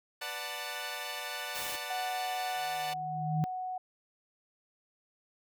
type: chord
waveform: 10% pulse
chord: B minor seventh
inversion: none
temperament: equal with one note detuned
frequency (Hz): 493.9 / 587.3 / 740 / 887.1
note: B4 / D5 / F#5 / A5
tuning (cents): 0 / 0 / 0 / +14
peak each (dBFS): -38 / -34 / -33 / -33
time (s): 0.21-2.94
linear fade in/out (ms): 10
type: noise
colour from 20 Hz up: white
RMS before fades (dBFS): -40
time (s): 1.54-1.77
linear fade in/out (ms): 20
type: tone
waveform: sine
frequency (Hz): 740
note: F#5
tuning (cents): 0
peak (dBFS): -34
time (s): 1.9-3.78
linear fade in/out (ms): 5
type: tone with exponential growth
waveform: sine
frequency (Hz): 155.4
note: D#3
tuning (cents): -2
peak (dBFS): -25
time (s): 2.56-3.44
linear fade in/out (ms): 0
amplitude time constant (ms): 190
effects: none